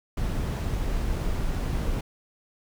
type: noise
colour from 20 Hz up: brown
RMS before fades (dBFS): -27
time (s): 0.17-2.01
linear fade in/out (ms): 5
effects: none